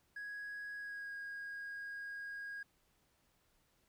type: tone with pitch glide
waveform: triangle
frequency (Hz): 1661.2 to 1636.4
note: G#6 to G#6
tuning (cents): 0 to -26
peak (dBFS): -40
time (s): 0.16-2.63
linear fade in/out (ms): 5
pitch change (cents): -26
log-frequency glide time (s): 0.76-1.15
effects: tanh soft clip ceiling -38 dBFS + pink hiss -75 dBFS RMS until 3.88 s